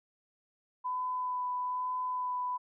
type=tone with vibrato; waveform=sine; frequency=1001 Hz; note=B5; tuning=23 cents sharp; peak=-31 dBFS; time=0.84-2.58 s; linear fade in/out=20 ms; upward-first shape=sine; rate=1.1 Hz; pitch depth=11 cents each way; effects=none